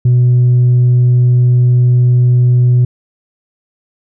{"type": "tone with tanh clipping", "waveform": "triangle", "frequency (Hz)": 123.6, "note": "B2", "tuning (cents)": 2, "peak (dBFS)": -6, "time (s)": [0.05, 2.85], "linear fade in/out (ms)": 5, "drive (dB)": 6, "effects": []}